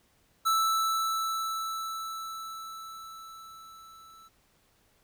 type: tone with level ramp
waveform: square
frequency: 1318.5 Hz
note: E6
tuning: in tune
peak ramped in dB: -23 to -52 dBFS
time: 0.45-4.29 s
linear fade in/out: 20 ms
effects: pink hiss -67 dBFS RMS until 5.03 s